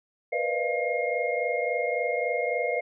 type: tone cluster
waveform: sine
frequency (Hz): 480.4 / 504 / 604 / 684 / 2137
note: B4 / B4 / D5 / F5 / C7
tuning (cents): -48 / +35 / +48 / -36 / +36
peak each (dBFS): -31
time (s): 0.32-2.81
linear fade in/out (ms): 10
effects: none